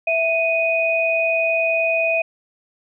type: tone pair together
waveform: sine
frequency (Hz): 659.3 / 2489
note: E5 / D#7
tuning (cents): 0 / 0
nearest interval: octave + major seventh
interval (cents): 2300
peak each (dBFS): -19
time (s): 0.07-2.22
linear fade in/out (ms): 5
effects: none